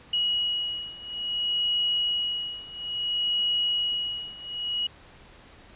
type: beating tone pair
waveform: sine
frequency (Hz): 2906 / 2906.59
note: F#7 / F#7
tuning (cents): -32 / -31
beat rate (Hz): 0.59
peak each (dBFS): -29 / -27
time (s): 0.13-4.87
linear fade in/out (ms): 5
effects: pink hiss -51 dBFS RMS until 5.75 s + resampled to 8000 Hz